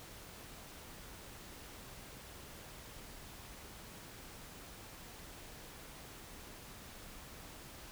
silence, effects pink hiss -52 dBFS RMS until 7.91 s

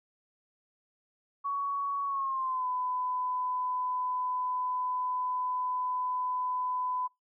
sine tone with pitch glide, 1120 to 1003.6 Hz, C#6 to B5, +18 to +28 cents, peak -29 dBFS, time 1.44-7.08 s, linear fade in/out 20 ms, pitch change -190 cents, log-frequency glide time 2.06-2.67 s, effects noise-tail reverb RT60 0.2 s tail -26 dB re dry

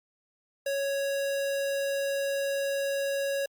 square tone, 554.4 Hz, C#5, in tune, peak -28 dBFS, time 0.66-3.46 s, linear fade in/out 5 ms, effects Opus 48 kbps

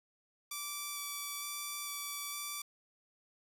5% pulse tone with vibrato, 1159 Hz, D6, 23 cents flat, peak -27 dBFS, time 0.51-2.62 s, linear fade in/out 5 ms, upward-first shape square, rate 1.1 Hz, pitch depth 8 cents each way, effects none

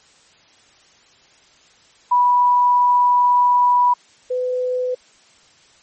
sine tone pair in turn, 981 / 502.8 Hz, B5 / B4, -12 / +31 cents, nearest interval octave, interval 1157 cents, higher first, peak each -11 / -18 dBFS, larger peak first, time 2.11-3.94 / 4.3-4.95 s, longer first, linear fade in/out 10 ms, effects white hiss -52 dBFS RMS until 5.82 s + MP3 32 kbps

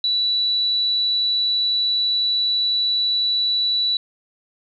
sine tone, 3946 Hz, B7, 2 cents flat, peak -17 dBFS, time 0.04-3.97 s, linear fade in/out 2 ms, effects none

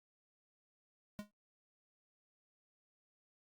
square tone with exponential decay, 207.7 Hz, G#3, in tune, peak -39 dBFS, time 1.19-1.31 s, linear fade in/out 0 ms, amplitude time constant 24 ms, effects Opus 48 kbps

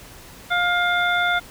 harmonic tone, 706 Hz, F5, 19 cents sharp, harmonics 1 / 2 / 3 / 5, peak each -23 / -20 / -26 / -27 dBFS, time 0.5-1.4 s, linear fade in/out 20 ms, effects pink hiss -43 dBFS RMS until 1.5 s

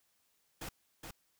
pink noise with echo, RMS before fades -43 dBFS, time 0.61-0.69 s, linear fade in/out 5 ms, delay 420 ms, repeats 1, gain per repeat -4 dB, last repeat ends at 1.11 s, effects white hiss -75 dBFS RMS until 1.39 s

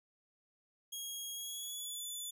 15% pulse tone with pitch glide, 3286 to 3481 Hz, G#7 to A7, -19 to -19 cents, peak -34 dBFS, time 0.92-2.31 s, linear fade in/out 10 ms, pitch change +100 cents, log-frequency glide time 1.34-2.04 s, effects none

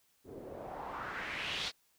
white noise with low-pass filter sweep, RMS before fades -41 dBFS, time 0.24-1.72 s, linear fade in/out 50 ms, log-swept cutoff 330 to 4300 Hz, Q 2.6, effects white hiss -72 dBFS RMS until 1.98 s

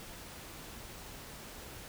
silence, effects pink hiss -48 dBFS RMS until 1.88 s

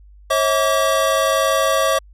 square tone cluster, 542 / 643 / 1151 Hz, C#5 / E5 / D6, -39 / -43 / -35 cents, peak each -20 dBFS, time 0.3-1.99 s, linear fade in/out 10 ms, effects added 50 Hz sine -42 dBFS peak until 2.13 s + resampled to 32000 Hz

